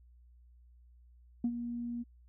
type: tone with ADSR envelope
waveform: sine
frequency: 238 Hz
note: A#3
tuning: 36 cents sharp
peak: -25 dBFS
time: 1.44-2.04 s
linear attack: 4 ms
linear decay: 63 ms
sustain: -10 dB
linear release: 25 ms
effects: tanh soft clip ceiling -24 dBFS + added 60 Hz sine -57 dBFS peak until 2.28 s